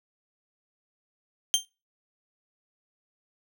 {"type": "tone with exponential decay", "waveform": "25% pulse", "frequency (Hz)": 3160, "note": "G7", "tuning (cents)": 13, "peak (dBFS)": -12, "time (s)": [1.54, 1.65], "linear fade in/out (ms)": 0, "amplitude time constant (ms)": 23, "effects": ["noise-tail reverb RT60 0.3 s tail -25 dB re dry"]}